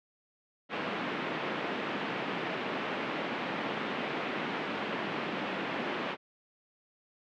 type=band-pass noise; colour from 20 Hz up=pink; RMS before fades=-35 dBFS; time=0.69-6.17 s; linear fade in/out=50 ms; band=190 to 3000 Hz; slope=24 dB/octave; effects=none